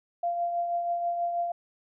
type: tone with tremolo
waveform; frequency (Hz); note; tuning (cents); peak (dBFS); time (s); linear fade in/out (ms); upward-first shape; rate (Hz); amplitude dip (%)
sine; 692; F5; -16; -24; 0.23-1.52; 5; triangle; 6.2; 45
effects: none